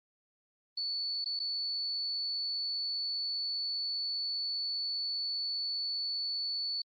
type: tone with dropouts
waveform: sine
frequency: 4455 Hz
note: C#8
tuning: 8 cents sharp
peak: -32 dBFS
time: 0.77-6.82 s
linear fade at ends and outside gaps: 5 ms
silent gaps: 1.245-1.258 / 1.393-1.399 s
effects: Opus 24 kbps